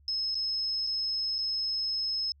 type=tone with dropouts; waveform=sine; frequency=5180 Hz; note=E8; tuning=31 cents flat; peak=-28 dBFS; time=0.08-2.32 s; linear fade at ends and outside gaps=1 ms; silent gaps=0.346-0.353 / 0.867-0.871 / 1.383-1.387 s; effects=added 71 Hz sine -57 dBFS peak until 2.4 s